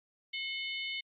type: harmonic tone with a mistuned harmonic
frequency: 723 Hz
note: F#5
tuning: 40 cents flat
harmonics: 3 / 4 / 5 / 6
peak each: -38 / -39 / -44 / -48 dBFS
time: 0.33-1.01 s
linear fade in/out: 10 ms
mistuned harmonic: 4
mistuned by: +74 cents
effects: AAC 64 kbps